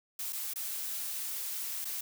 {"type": "noise with dropouts", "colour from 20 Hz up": "blue", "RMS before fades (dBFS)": -37, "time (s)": [0.19, 2.01], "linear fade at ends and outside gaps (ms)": 5, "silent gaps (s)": [[0.325, 0.329], [0.537, 0.558], [1.846, 1.852]], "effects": []}